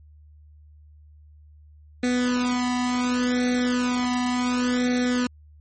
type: tone with flanger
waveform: sawtooth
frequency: 247.9 Hz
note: B3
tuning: 7 cents sharp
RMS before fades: -23 dBFS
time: 2.03-5.27 s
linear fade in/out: 5 ms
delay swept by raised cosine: 0.5 to 1.02 ms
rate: 0.69 Hz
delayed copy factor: +0.95
effects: added 75 Hz sine -47 dBFS peak until 5.6 s + MP3 32 kbps